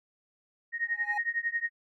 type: tone with tremolo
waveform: sine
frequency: 1864.7 Hz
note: A#6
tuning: in tune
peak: -24 dBFS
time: 0.72-1.7 s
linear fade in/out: 50 ms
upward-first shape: triangle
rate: 11 Hz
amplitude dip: 100%
type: tone with exponential growth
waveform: triangle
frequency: 830.6 Hz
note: G#5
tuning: in tune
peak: -27 dBFS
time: 0.84-1.18 s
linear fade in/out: 5 ms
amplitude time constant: 72 ms
effects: none